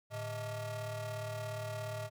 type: ring-modulated tone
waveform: 40% pulse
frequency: 257.7 Hz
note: C4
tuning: 26 cents flat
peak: -34 dBFS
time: 0.1-2.1 s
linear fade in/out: 50 ms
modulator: 368 Hz
effects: none